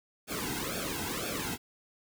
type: noise with flanger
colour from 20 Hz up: pink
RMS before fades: -35 dBFS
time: 0.27-1.58 s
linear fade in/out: 50 ms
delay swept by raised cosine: 1 to 1.74 ms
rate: 2 Hz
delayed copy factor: -0.9
effects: none